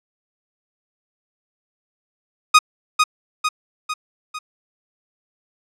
sawtooth tone with echo, 1244.5 Hz, D#6, in tune, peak -3 dBFS, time 2.54-2.59 s, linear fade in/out 10 ms, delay 450 ms, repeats 4, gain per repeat -5 dB, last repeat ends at 4.39 s, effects low-pass 8000 Hz 12 dB/octave

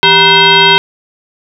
sine tone with frequency modulation, 2074 Hz, C7, 16 cents flat, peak -3 dBFS, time 0.03-0.78 s, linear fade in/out 0 ms, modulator 560 Hz, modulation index 3, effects none

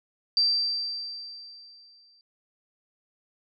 sine tone with exponential decay, 4687 Hz, D8, 4 cents flat, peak -18 dBFS, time 0.37-2.21 s, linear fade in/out 1 ms, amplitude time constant 400 ms, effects none

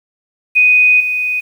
sine tone with level steps, 2492 Hz, D#7, 2 cents sharp, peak -6 / -14 dBFS, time 0.55-1.41 s, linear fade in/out 20 ms, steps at 1 s, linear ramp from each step 5 ms, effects 7-bit

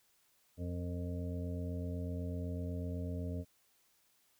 harmonic tone with a mistuned harmonic, 88 Hz, F2, 14 cents sharp, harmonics 1 / 2 / 3 / 5 / 6 / 7, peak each -38 / -44 / -44 / -49 / -55 / -50 dBFS, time 0.57-3.45 s, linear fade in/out 50 ms, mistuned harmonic 5, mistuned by +41 cents, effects white hiss -72 dBFS RMS until 4.39 s

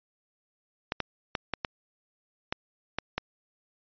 clicks, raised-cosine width 0.3 ms, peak -12 dBFS, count 8, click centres 0.921 / 1.003 / 1.352 / 1.537 / 1.648 / 2.525 / 2.986 / 3.18 s, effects resampled to 11025 Hz

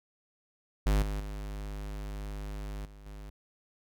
square tone with level steps, 50.8 Hz, G#1, 38 cents flat, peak -24 / -32 / -37 / -49 / -43 dBFS, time 0.86-3.3 s, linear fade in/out 5 ms, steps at 1.02 / 1.2 / 2.85 / 3.06 s, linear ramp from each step 2 ms, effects none

